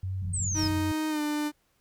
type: tone with vibrato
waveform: sine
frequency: 93 Hz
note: F#2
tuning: 9 cents sharp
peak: -29 dBFS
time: 0.03-0.92 s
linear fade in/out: 5 ms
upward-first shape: triangle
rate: 2.3 Hz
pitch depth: 35 cents each way
type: low-pass noise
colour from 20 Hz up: white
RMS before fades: -39 dBFS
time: 0.21-0.83 s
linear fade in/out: 20 ms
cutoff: 200 Hz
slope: 96 dB/octave
type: exponential sweep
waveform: sine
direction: down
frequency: 8520 to 4950 Hz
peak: -29 dBFS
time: 0.33-0.68 s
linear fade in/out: 10 ms
type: tone with pitch glide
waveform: 45% pulse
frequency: 311.1 to 298.3 Hz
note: D#4 to D4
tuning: 0 to +27 cents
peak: -27 dBFS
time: 0.54-1.52 s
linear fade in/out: 50 ms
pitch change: -73 cents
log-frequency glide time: 1.09-1.21 s
effects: pink hiss -70 dBFS RMS until 1.8 s